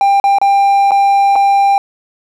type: tone with dropouts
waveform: triangle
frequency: 795 Hz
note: G5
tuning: 24 cents sharp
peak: -5 dBFS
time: 0.01-1.78 s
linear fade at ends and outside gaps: 1 ms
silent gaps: 0.2-0.24 / 0.385-0.415 / 0.909-0.917 / 1.356-1.36 s
effects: none